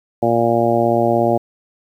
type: harmonic tone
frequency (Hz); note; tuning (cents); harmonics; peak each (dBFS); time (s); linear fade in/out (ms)
117; A#2; +7; 1 / 2 / 3 / 4 / 5 / 6 / 7; -24 / -21 / -19 / -23 / -18 / -19 / -23; 0.22-1.38; 10
effects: 8-bit